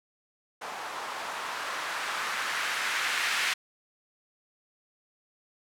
violet noise with low-pass filter sweep, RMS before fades -32 dBFS, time 0.61-3.54 s, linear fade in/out 10 ms, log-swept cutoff 860 to 2000 Hz, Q 1.5, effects none

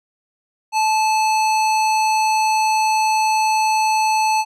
square tone with low-pass filter, 870 Hz, A5, 20 cents flat, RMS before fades -17 dBFS, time 0.72-4.45 s, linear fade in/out 50 ms, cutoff 7800 Hz, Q 0.95, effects none

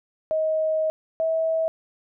sine tone pair in turn, 630 / 647 Hz, D#5 / E5, +21 / -32 cents, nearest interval unison, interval 47 cents, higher second, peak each -20 dBFS, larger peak neither, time 0.31-0.9 / 1.2-1.68 s, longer first, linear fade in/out 0 ms, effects none

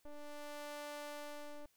sawtooth ring-modulated tone, 293.7 Hz, D4, in tune, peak -38 dBFS, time 0.05-1.66 s, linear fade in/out 5 ms, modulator 294 Hz, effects white hiss -75 dBFS RMS until 1.76 s

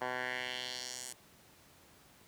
10% pulse tone with band-pass filter sweep, 125.8 Hz, B2, 32 cents sharp, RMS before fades -40 dBFS, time 0.01-1.13 s, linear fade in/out 5 ms, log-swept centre 1100 to 8900 Hz, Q 2, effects pink hiss -61 dBFS RMS until 2.27 s + high-pass 80 Hz 12 dB/octave

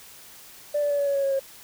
sine tone with pitch steps, 587.3 / 580.6 / 573.9 / 567.3 / 560.8 / 554.3 / 548 / 541.7 Hz, D5 / D5 / D5 / C#5 / C#5 / C#5 / C#5 / C#5, 0 / -20 / -40 / +40 / +20 / 0 / -20 / -40 cents, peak -20 dBFS, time 0.74-1.396 s, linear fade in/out 10 ms, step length 82 ms, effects tanh soft clip ceiling -17 dBFS + white hiss -47 dBFS RMS until 1.63 s

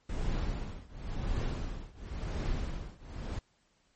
brown noise with tremolo, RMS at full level -31 dBFS, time 0.09-3.39 s, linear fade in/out 5 ms, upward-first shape triangle, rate 0.95 Hz, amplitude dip 95%, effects pink hiss -71 dBFS RMS until 3.95 s + MP3 32 kbps

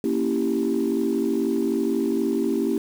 sine chord, A# diminished seventh, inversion none, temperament equal, 233.1 / 277.2 / 329.6 / 392 Hz, A#3 / C#4 / E4 / G4, 0 / 0 / 0 / 0 cents, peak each -25 dBFS, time 0.04-2.78 s, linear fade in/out 2 ms, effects tanh soft clip ceiling -13 dBFS + 7-bit

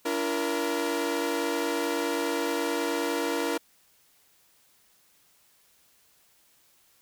sawtooth tone cluster, 288.2 / 337.7 / 470.1 Hz, D4 / E4 / A#4, -33 / +42 / +15 cents, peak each -28 / -27 / -26 dBFS, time 0.05-3.58 s, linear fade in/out 10 ms, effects white hiss -63 dBFS RMS until 7.01 s

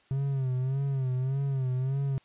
triangle tone with vibrato, 133 Hz, C3, 29 cents sharp, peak -24 dBFS, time 0.11-2.18 s, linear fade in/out 0 ms, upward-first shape sine, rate 1.7 Hz, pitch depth 80 cents each way, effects white hiss -63 dBFS RMS until 2.24 s + resampled to 8000 Hz

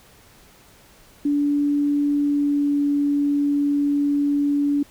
sine tone with pitch glide, 288.9 to 287.1 Hz, D4 to D4, -28 to -39 cents, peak -17 dBFS, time 1.25-4.83 s, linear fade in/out 5 ms, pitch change -11 cents, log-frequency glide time 2.16-2.81 s, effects pink hiss -51 dBFS RMS until 4.9 s

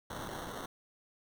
violet noise with sample-and-hold, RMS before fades -42 dBFS, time 0.1-0.66 s, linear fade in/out 5 ms, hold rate 2450 Hz, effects none

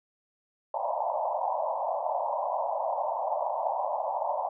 pink band-pass noise, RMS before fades -30 dBFS, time 0.74-4.49 s, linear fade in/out 5 ms, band 570 to 1000 Hz, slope 96 dB/octave, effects none

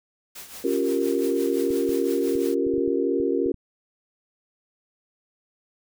white noise with tremolo, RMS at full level -38 dBFS, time 0.35-2.55 s, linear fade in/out 10 ms, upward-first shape triangle, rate 5.8 Hz, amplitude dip 70%
sine chord, G half-diminished seventh, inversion second, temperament equal, 277.2 / 349.2 / 392 / 466.2 Hz, Db4 / F4 / G4 / Bb4, 0 / 0 / 0 / 0 cents, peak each -26 dBFS, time 0.64-3.52 s, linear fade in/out 5 ms
clicks, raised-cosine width 5 ms, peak -29 dBFS, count 10, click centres 1.706 / 1.892 / 2.355 / 2.667 / 2.739 / 2.78 / 2.878 / 3.201 / 3.461 / 3.543 s
effects none

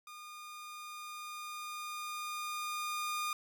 sawtooth tone with level ramp, 1217 Hz, D#6, 39 cents flat, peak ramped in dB -44 to -30 dBFS, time 0.07-3.33 s, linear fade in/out 2 ms, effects none

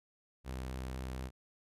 sawtooth tone with vibrato, 64.3 Hz, C2, 30 cents flat, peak -35 dBFS, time 0.44-1.31 s, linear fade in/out 50 ms, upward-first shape sine, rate 4.2 Hz, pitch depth 10 cents each way, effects resampled to 32000 Hz

